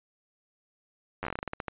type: slowing click train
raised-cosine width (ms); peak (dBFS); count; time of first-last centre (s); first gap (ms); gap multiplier
0.5; -18; 14; 1.23-1.682; 10; 1.19
effects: resampled to 8000 Hz